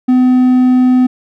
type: tone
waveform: triangle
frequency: 253.1 Hz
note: B3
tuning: 43 cents sharp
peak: -4 dBFS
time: 0.08-1.07 s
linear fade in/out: 10 ms
effects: none